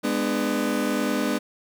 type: chord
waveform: 30% pulse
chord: G# diminished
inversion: none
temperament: just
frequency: 207.7 / 249.2 / 299 Hz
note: G#3 / B3 / D4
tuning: 0 / +16 / +31 cents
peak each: -25 / -24 / -24 dBFS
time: 0.03-1.39 s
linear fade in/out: 20 ms
effects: none